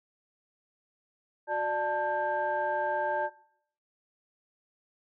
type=tone cluster; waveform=sine; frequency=366.8 / 593 / 883 / 1589 Hz; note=F#4 / D5 / A5 / G6; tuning=-15 / +17 / +6 / +23 cents; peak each=-39 / -31 / -30 / -35 dBFS; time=1.47-3.3 s; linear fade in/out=50 ms; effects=noise-tail reverb RT60 0.6 s tail -20 dB re dry + tanh soft clip ceiling -17 dBFS